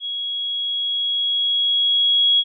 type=tone with level ramp; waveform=sine; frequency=3322 Hz; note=G#7; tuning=in tune; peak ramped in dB=-24 to -12 dBFS; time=0-2.44 s; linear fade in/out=50 ms; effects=none